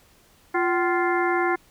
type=harmonic tone with a mistuned harmonic; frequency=349.2 Hz; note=F4; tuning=in tune; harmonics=1 / 2 / 3 / 4 / 5 / 6; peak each=-23 / -26 / -28 / -29 / -30 / -31 dBFS; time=0.54-1.56 s; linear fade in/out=10 ms; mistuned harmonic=2; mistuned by=+150 cents; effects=pink hiss -57 dBFS RMS until 1.7 s